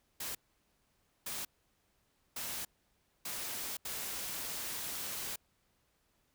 white noise bursts at uneven times, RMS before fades -40 dBFS, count 5, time 0.2-0.35 / 1.26-1.45 / 2.36-2.65 / 3.25-3.77 / 3.85-5.36 s, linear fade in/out 5 ms, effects pink hiss -75 dBFS RMS until 6.34 s

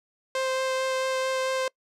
sawtooth tone with vibrato, 523.3 Hz, C5, in tune, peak -21 dBFS, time 0.35-1.68 s, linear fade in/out 2 ms, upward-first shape sine, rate 4.5 Hz, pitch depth 8 cents each way, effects noise-tail reverb RT60 0.1 s tail -25 dB re dry + low-pass 8000 Hz 12 dB/octave

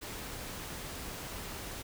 pink noise, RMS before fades -42 dBFS, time 0.01-1.83 s, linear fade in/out 20 ms, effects none

